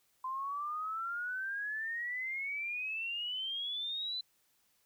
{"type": "exponential sweep", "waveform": "sine", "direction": "up", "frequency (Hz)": [1028, 4054], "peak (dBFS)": -35, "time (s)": [0.24, 4.21], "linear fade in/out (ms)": 5, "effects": ["white hiss -73 dBFS RMS until 4.85 s"]}